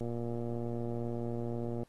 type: click train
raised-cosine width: 2 ms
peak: -25 dBFS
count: 216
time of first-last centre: 0.01-1.832 s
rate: 118 Hz
effects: pink hiss -69 dBFS RMS until 1.88 s + AAC 32 kbps